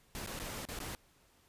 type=noise with dropouts; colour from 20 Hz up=pink; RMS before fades=-42 dBFS; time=0.15-0.95 s; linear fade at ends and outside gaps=0 ms; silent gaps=0.263-0.273 / 0.391-0.399 / 0.652-0.687 / 0.789-0.802 s; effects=pink hiss -67 dBFS RMS until 1.48 s + resampled to 32000 Hz